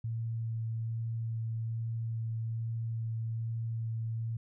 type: tone with vibrato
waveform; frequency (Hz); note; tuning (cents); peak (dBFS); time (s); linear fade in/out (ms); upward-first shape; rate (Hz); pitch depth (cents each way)
sine; 113.6; A#2; -44; -32; 0.04-4.37; 5; sine; 1.2; 10
effects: none